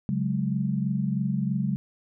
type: chord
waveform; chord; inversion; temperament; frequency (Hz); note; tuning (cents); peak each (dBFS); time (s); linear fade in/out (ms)
sine; C# suspended fourth; none; just; 138.59 / 184.79 / 207.9; C#3 / F#3 / G#3; 0 / -2 / +2; -28; 0.09-1.76; 0
effects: none